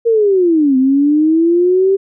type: linear two-way sweep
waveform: sine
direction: down then up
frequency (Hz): 470.7 to 256.6 to 393.9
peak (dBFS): -8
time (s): 0.05-1.97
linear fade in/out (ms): 20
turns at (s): 0.77
effects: none